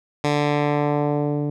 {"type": "tone with low-pass filter sweep", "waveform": "10% pulse", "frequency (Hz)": 146.83, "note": "D3", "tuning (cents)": 0, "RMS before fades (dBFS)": -21, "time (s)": [0.24, 1.5], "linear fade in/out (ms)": 2, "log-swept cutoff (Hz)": [6300, 300], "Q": 0.77, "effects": []}